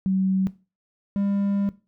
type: tone pair in turn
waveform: sine / triangle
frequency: 190 / 199.92 Hz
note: F#3 / G3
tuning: +46 / +34 cents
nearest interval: minor second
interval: 88 cents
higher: second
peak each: -19 dBFS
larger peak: neither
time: 0.06-0.47 / 1.16-1.69 s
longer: second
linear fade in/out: 0 ms
effects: noise-tail reverb RT60 0.3 s tail -17 dB re dry